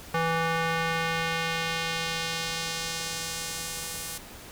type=tone with band-pass filter sweep; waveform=square; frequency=164.81 Hz; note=E3; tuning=in tune; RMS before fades=-30 dBFS; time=0.14-4.18 s; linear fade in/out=5 ms; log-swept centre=1200 to 11000 Hz; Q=0.87; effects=pink hiss -45 dBFS RMS until 4.51 s